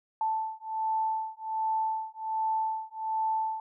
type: beating tone pair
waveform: sine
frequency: 880 / 881.3 Hz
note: A5 / A5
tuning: 0 / +3 cents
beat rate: 1.3 Hz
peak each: -31 dBFS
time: 0.21-3.6 s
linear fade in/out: 2 ms
effects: none